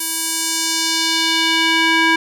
square tone with band-pass filter sweep, 326.1 Hz, E4, 19 cents flat, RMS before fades -17 dBFS, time 0-2.16 s, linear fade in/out 5 ms, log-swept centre 11000 to 1900 Hz, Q 1.3, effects none

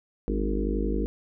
harmonic tone with a mistuned harmonic, 51.2 Hz, G#1, 24 cents flat, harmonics 1 / 3 / 4 / 5 / 6 / 7 / 8 / 9, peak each -27 / -41 / -32 / -35 / -33 / -34 / -36 / -35 dBFS, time 0.28-1.06 s, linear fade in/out 0 ms, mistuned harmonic 5, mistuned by +50 cents, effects none

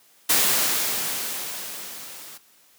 white noise with level ramp, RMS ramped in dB -18 to -42 dBFS, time 0.29-2.38 s, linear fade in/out 10 ms, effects white hiss -57 dBFS RMS until 2.78 s + high-pass 150 Hz 12 dB/octave

